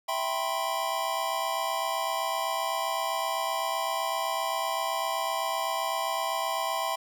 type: chord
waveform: square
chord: C major seventh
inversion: first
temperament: equal with one note detuned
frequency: 659.3 / 784 / 987.8 / 1055.6 Hz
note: E5 / G5 / B5 / C6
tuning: 0 / 0 / 0 / +15 cents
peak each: -34 dBFS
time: 0.08-6.96 s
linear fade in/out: 10 ms
effects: none